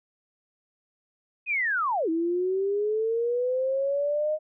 sine linear two-way sweep, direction down then up, 2550 to 320 to 622 Hz, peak -23 dBFS, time 1.46-4.39 s, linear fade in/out 50 ms, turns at 2.09 s, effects none

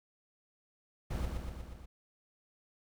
brown noise with echo, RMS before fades -35 dBFS, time 1.1-1.26 s, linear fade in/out 10 ms, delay 120 ms, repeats 5, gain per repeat -3 dB, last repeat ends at 1.86 s, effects none

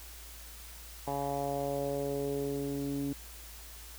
10% pulse tone with low-pass filter sweep, 140.6 Hz, C#3, 25 cents sharp, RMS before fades -34 dBFS, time 1.07-3.13 s, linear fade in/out 5 ms, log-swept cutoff 870 to 280 Hz, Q 3.1, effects added 57 Hz sine -49 dBFS peak until 3.98 s + white hiss -50 dBFS RMS until 3.98 s

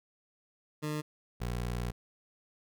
20% pulse tone pair in turn, 151.4 / 60.08 Hz, D#3 / B1, -47 / -47 cents, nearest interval octave + major third, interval 1600 cents, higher first, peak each -28 dBFS, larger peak neither, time 0.82-1.02 / 1.4-1.92 s, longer second, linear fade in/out 20 ms, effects none

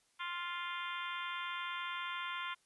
harmonic tone, 349.2 Hz, F4, in tune, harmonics 3 / 4 / 5 / 6 / 7 / 8 / 9 / 10, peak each -42 / -44 / -50 / -46 / -50 / -52 / -49 / -50 dBFS, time 0.19-2.55 s, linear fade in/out 20 ms, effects white hiss -73 dBFS RMS until 2.65 s + resampled to 24000 Hz

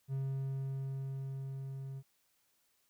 triangle tone with level ramp, 135 Hz, C#3, 45 cents flat, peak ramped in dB -31 to -39 dBFS, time 0.08-2.03 s, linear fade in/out 50 ms, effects white hiss -75 dBFS RMS until 2.89 s

